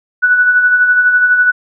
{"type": "tone with tremolo", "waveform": "sine", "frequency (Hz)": 1480, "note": "F#6", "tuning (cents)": 0, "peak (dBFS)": -5, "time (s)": [0.22, 1.52], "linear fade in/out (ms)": 20, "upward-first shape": "sine", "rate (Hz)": 12, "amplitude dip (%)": 45, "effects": []}